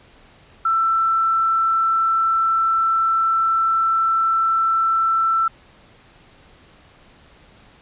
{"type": "tone", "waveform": "sine", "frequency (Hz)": 1334, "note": "E6", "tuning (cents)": 20, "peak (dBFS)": -15, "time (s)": [0.65, 5.48], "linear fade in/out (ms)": 5, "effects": ["pink hiss -50 dBFS RMS until 7.81 s", "resampled to 8000 Hz"]}